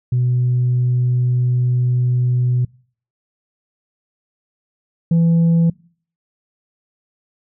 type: tone pair in turn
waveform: sine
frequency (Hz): 124.1 / 166.91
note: B2 / E3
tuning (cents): +9 / +22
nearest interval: perfect fourth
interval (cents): 513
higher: second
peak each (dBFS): -12 / -8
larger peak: second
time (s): 0.12-2.65 / 5.11-5.7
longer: first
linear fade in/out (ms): 5
effects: noise-tail reverb RT60 0.5 s tail -26 dB re dry + tanh soft clip ceiling -10 dBFS